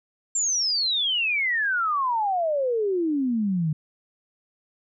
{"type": "exponential sweep", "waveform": "sine", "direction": "down", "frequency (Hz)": [7459, 148.9], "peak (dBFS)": -21, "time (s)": [0.35, 3.73], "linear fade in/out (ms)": 5, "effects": []}